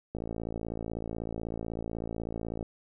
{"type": "click train", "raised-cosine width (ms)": 2, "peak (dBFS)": -22, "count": 140, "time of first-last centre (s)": [0.15, 2.628], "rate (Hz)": 56.1, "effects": []}